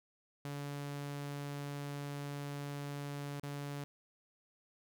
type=tone with dropouts; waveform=sawtooth; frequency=143.1 Hz; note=D3; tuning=45 cents flat; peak=-36 dBFS; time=0.45-3.84 s; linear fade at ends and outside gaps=0 ms; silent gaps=3.397-3.433 s; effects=none